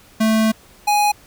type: tone pair in turn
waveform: square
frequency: 220 / 830.6 Hz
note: A3 / G#5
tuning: 0 / 0 cents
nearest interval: octave + major seventh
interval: 2300 cents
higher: second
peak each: -14 dBFS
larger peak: neither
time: 0.2-0.52 / 0.87-1.12 s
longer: first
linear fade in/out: 10 ms
effects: pink hiss -48 dBFS RMS until 1.26 s